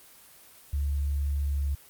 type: tone with pitch glide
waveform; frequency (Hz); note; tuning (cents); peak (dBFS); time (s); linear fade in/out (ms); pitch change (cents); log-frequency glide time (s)
sine; 71.1 to 70.65; C#2 to C#2; +45 to +34; -25; 0.73-1.75; 5; -11; 1.47-1.58
effects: white hiss -53 dBFS RMS until 1.89 s + Opus 24 kbps